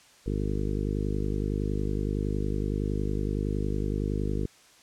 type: harmonic tone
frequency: 50.8 Hz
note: G#1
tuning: 38 cents flat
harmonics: 1 / 2 / 3 / 4 / 5 / 6 / 7 / 8 / 9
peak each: -30 / -33 / -35 / -36 / -37 / -38 / -38 / -39 / -40 dBFS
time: 0.26-4.46 s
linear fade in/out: 5 ms
effects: white hiss -56 dBFS RMS until 4.82 s + low-pass 8000 Hz 12 dB/octave